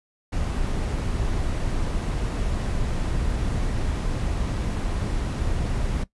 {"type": "noise", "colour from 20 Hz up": "brown", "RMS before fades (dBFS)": -25, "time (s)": [0.32, 6.04], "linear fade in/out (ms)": 10, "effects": ["noise-tail reverb RT60 0.1 s tail -17 dB re dry", "resampled to 24000 Hz"]}